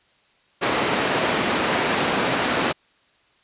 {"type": "band-pass noise", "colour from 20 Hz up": "pink", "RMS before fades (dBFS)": -22, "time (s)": [0.61, 2.73], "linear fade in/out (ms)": 20, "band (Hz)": [230, 3200], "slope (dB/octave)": 12, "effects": ["white hiss -60 dBFS RMS until 3.43 s", "resampled to 8000 Hz"]}